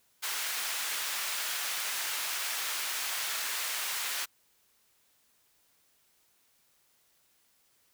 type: high-pass noise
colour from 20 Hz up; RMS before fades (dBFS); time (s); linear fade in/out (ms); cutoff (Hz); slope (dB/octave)
pink; -34; 0.22-4.26; 20; 1400; 12
effects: white hiss -69 dBFS RMS until 7.93 s